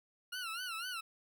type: tone with vibrato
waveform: 20% pulse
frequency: 1404 Hz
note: F6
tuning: 9 cents sharp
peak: -34 dBFS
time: 0.32-1.01 s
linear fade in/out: 10 ms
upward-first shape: sine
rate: 4 Hz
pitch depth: 130 cents each way
effects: none